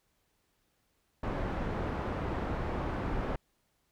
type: low-pass noise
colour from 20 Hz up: pink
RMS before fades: -34 dBFS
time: 1.23-3.36 s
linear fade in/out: 5 ms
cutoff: 1300 Hz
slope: 12 dB/octave
effects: pink hiss -75 dBFS RMS until 3.91 s